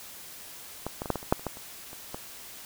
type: clicks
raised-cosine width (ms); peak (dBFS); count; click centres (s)
1; -17 / -18 / -21 / -10 / -17 / -28 / -6 / -30 / -16 / -30 / -30 / -21; 12; 0.866 / 1.019 / 1.058 / 1.103 / 1.157 / 1.229 / 1.325 / 1.395 / 1.467 / 1.571 / 1.931 / 2.145
effects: white hiss -45 dBFS RMS until 2.65 s